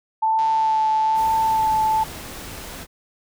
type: tone with vibrato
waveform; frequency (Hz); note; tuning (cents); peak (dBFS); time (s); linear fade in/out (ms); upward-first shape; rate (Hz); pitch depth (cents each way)
sine; 880; A5; 0; -16; 0.22-2.04; 10; sine; 1.1; 15
type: click train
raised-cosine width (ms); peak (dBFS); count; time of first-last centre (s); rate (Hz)
0.2; -22; 115; 0.39-1.166; 147
type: noise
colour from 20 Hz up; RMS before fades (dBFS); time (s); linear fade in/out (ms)
pink; -35; 1.14-2.87; 50
effects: none